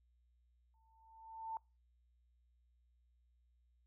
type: tone with exponential growth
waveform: sine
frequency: 894 Hz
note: A5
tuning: 27 cents sharp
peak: -38 dBFS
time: 0.74-1.57 s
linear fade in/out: 1 ms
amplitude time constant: 180 ms
effects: noise-tail reverb RT60 0.3 s tail -26 dB re dry + added 60 Hz sine -70 dBFS peak until 3.86 s